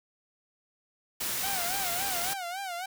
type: noise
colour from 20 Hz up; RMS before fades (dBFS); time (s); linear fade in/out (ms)
white; -32; 1.2-2.34; 10
type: tone with vibrato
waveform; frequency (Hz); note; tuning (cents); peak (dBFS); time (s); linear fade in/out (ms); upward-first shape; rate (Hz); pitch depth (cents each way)
sawtooth; 740; F#5; 0; -30; 1.43-2.86; 5; sine; 3.6; 130
effects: none